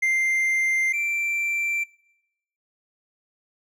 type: tone pair in turn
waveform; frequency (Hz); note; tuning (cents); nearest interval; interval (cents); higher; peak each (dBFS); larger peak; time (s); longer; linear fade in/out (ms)
triangle; 2093 / 2349; C7 / D7; 0 / 0; major second; 200; second; -17 / -22; first; 0.02-0.93 / 0.93-1.84; neither; 10
effects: noise-tail reverb RT60 0.8 s tail -19 dB re dry